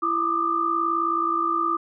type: tone cluster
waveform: sine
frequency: 335 / 1191 / 1250 Hz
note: E4 / D6 / D#6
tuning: +28 / +24 / +8 cents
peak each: -29 / -22 / -27 dBFS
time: 0.02-1.77 s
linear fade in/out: 10 ms
effects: none